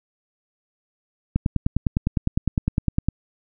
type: click train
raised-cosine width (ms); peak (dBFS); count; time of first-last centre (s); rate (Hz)
5; -7; 18; 1.36-3.086; 9.85
effects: none